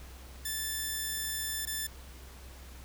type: tone with dropouts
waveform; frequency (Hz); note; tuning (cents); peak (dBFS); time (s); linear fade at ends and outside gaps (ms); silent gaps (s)
5% pulse; 1760; A6; 0; -22; 0.45-1.87; 5; 1.654-1.671
effects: added 64 Hz sine -47 dBFS peak until 2.84 s + pink hiss -53 dBFS RMS until 2.84 s